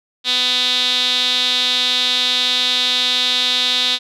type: tone with band-pass filter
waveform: sawtooth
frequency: 250.4 Hz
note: B3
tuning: 24 cents sharp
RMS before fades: -17 dBFS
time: 0.24-3.99 s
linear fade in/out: 50 ms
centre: 3700 Hz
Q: 7
effects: none